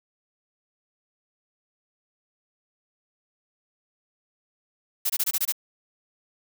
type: noise bursts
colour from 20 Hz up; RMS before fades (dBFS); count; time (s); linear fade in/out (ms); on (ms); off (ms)
blue; -24; 7; 5.05-5.524; 10; 48; 23
effects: none